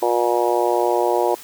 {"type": "harmonic tone", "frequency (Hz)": 119.6, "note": "A#2", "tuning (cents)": 45, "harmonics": [3, 4, 5, 6, 7, 8], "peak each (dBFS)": [-21, -22, -23, -24, -24, -25], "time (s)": [0.02, 1.35], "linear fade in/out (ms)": 5, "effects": ["white hiss -40 dBFS RMS until 1.43 s", "high-pass 60 Hz 12 dB/octave"]}